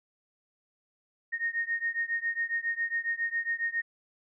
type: beating tone pair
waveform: sine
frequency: 1849 / 1856.3 Hz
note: A#6 / A#6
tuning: -15 / -8 cents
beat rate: 7.3 Hz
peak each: -31 / -32 dBFS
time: 1.32-3.82 s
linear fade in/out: 20 ms
effects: none